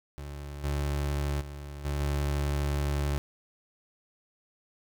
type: tone with level steps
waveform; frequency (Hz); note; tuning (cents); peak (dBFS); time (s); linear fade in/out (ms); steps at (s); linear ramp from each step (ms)
30% pulse; 71.8; D2; -39; -35 / -25 / -36 / -26 / -24; 0.18-3.18; 0; 0.63 / 1.4 / 1.84 / 1.99; 20
effects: none